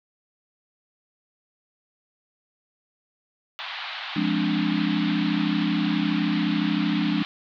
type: band-pass noise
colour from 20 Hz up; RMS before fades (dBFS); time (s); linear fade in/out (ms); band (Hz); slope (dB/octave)
white; -34; 3.59-7.25; 0; 700 to 4000; 48
type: chord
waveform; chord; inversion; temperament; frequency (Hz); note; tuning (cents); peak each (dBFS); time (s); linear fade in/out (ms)
sine; D half-diminished seventh; first; equal with one note detuned; 174.61 / 208.3 / 261.6 / 293.7; F3 / Ab3 / C4 / D4; 0 / +5 / 0 / 0; -27 / -26 / -30 / -25; 4.16-7.23; 5
effects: none